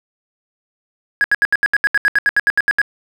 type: tone bursts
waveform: triangle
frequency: 1661.2 Hz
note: G#6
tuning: in tune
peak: -7 dBFS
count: 16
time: 1.21-2.816 s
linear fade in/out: 0 ms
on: 31 ms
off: 74 ms
effects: tanh soft clip ceiling -6 dBFS + 7-bit